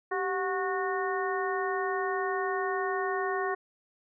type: harmonic tone with a mistuned harmonic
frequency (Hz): 366.6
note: F#4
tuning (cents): -16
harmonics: 1 / 2 / 3 / 4 / 5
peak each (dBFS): -31 / -34 / -34 / -39 / -36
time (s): 0.11-3.55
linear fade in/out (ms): 10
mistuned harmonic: 1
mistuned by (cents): +100
effects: none